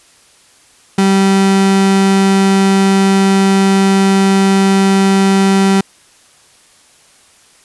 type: tone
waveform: 35% pulse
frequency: 194.2 Hz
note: G3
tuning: 16 cents flat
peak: -6 dBFS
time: 0.98-5.81 s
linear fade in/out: 5 ms
effects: white hiss -47 dBFS RMS until 7.64 s + resampled to 24000 Hz